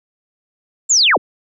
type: linear sweep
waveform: sine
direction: down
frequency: 7560 to 82.1 Hz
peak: -9 dBFS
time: 0.89-1.18 s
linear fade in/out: 20 ms
effects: none